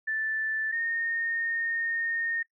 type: tone pair in turn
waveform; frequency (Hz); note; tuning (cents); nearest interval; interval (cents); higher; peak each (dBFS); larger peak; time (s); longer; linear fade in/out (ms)
sine; 1760 / 1839.8; A6 / A#6; 0 / -23; minor second; 77; second; -27; neither; 0.07-0.72 / 0.72-2.43; second; 10
effects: noise-tail reverb RT60 0.1 s tail -19 dB re dry